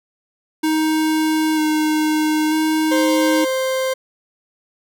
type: tone with vibrato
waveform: square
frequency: 311.1 Hz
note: D#4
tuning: in tune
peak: -16 dBFS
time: 0.63-3.45 s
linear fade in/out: 10 ms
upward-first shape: square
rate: 0.53 Hz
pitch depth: 13 cents each way
type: tone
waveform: 40% pulse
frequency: 523.3 Hz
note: C5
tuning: in tune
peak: -17 dBFS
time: 2.91-3.94 s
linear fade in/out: 10 ms
effects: none